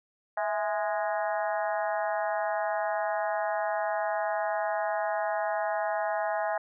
harmonic tone with a mistuned harmonic, 207.7 Hz, G#3, in tune, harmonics 3 / 4 / 5 / 6 / 7 / 8 / 9, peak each -30 / -31 / -38 / -41 / -40 / -39 / -42 dBFS, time 0.37-6.58 s, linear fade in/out 5 ms, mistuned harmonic 3, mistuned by +77 cents, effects none

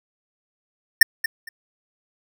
square tone with echo, 1807 Hz, A6, 46 cents sharp, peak -6 dBFS, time 1.01-1.03 s, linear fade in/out 5 ms, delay 230 ms, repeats 2, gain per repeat -14 dB, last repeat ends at 1.49 s, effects none

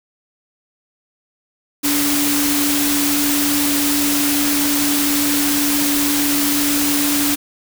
sine tone in noise, 288.8 Hz, D4, 29 cents flat, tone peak -18 dBFS, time 1.83-7.36 s, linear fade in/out 20 ms, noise white, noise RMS -19 dBFS, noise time 1.83-7.36 s, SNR -2 dB, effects none

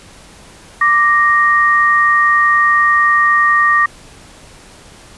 sine tone pair together, 1176 / 1864.7 Hz, D6 / A#6, +2 / 0 cents, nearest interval minor sixth, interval 798 cents, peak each -11 dBFS, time 0.81-3.86 s, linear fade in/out 5 ms, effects pink hiss -40 dBFS RMS until 5.17 s + resampled to 24000 Hz

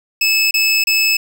25% pulse tone bursts, 2605 Hz, E7, 21 cents flat, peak -8 dBFS, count 3, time 0.21-1.17 s, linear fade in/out 5 ms, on 300 ms, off 30 ms, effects none

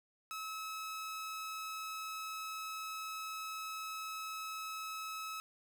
sawtooth tone, 1292 Hz, E6, 35 cents flat, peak -37 dBFS, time 0.31-5.4 s, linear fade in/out 0 ms, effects none

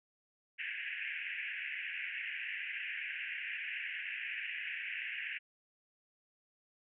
white band-pass noise, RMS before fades -41 dBFS, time 0.58-5.39 s, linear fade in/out 20 ms, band 1600 to 2800 Hz, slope 96 dB/octave, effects none

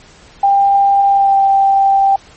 sine tone with pitch glide, 795 to 785 Hz, G5 to G5, +24 to +2 cents, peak -7 dBFS, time 0.43-2.16 s, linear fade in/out 5 ms, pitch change -22 cents, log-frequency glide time 1.09-1.38 s, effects pink hiss -42 dBFS RMS until 2.36 s + MP3 32 kbps

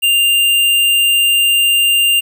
square tone, 2794 Hz, F7, in tune, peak -10 dBFS, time 0.02-2.21 s, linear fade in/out 20 ms, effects 8-bit

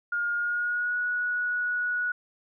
sine tone with pitch glide, 1420 to 1463.3 Hz, F6 to F#6, +28 to -20 cents, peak -25 dBFS, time 0.12-2.12 s, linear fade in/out 5 ms, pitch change +52 cents, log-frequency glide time 0.35-0.98 s, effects none

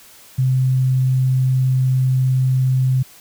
sine tone, 129.8 Hz, C3, 13 cents flat, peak -13 dBFS, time 0.38-3.03 s, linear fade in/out 10 ms, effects white hiss -45 dBFS RMS until 3.2 s

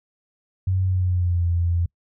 sine tone with pitch glide, 93.7 to 85.92 Hz, F#2 to F2, +22 to -28 cents, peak -18 dBFS, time 0.67-1.86 s, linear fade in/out 5 ms, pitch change -150 cents, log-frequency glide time 0.85-1.46 s, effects noise-tail reverb RT60 0.1 s tail -26 dB re dry

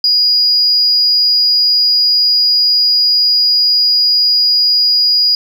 sine tone, 4891 Hz, D#8, 31 cents flat, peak -7 dBFS, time 0.04-5.35 s, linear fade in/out 2 ms, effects tanh soft clip ceiling -3 dBFS + 8-bit

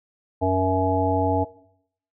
harmonic tone, 93.7 Hz, F#2, 22 cents sharp, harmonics 1 / 3 / 5 / 7 / 9, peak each -25 / -25 / -25 / -24 / -25 dBFS, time 0.41-1.45 s, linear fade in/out 20 ms, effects noise-tail reverb RT60 0.7 s tail -19 dB re dry

